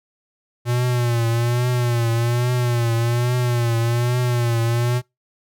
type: tone with vibrato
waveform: square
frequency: 119.8 Hz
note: A#2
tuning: 48 cents sharp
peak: -18 dBFS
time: 0.65-5.02 s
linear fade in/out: 50 ms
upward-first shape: triangle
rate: 1.2 Hz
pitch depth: 75 cents each way
effects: noise-tail reverb RT60 0.2 s tail -25 dB re dry